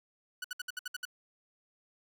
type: tone bursts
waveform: sawtooth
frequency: 1480 Hz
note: F#6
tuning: in tune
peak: -32 dBFS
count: 8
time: 0.42-1.053 s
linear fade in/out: 5 ms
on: 24 ms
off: 63 ms
effects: none